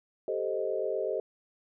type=chord; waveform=sine; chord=A half-diminished seventh; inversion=third; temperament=equal; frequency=392 / 440 / 523.3 / 622.3 Hz; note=G4 / A4 / C5 / Eb5; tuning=0 / 0 / 0 / 0 cents; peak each=-34 dBFS; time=0.28-1.2 s; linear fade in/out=2 ms; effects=none